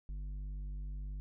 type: tone with tanh clipping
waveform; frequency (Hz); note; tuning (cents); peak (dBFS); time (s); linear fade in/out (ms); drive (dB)
sine; 49.26; G1; +9; -40; 0.09-1.2; 0; 8
effects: none